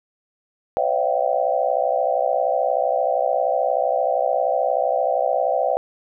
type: tone cluster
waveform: sine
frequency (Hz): 512 / 571 / 644 / 701 / 774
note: C5 / D5 / E5 / F5 / G5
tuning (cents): -38 / -49 / -41 / +6 / -22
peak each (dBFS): -24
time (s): 0.77-5.77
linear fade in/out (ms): 0
effects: none